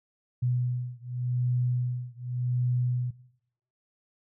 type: beating tone pair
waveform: sine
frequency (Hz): 123.47 / 124.34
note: B2 / B2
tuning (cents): 0 / +12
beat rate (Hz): 0.87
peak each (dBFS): -29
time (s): 0.42-3.11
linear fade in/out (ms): 10
effects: noise-tail reverb RT60 0.7 s tail -18 dB re dry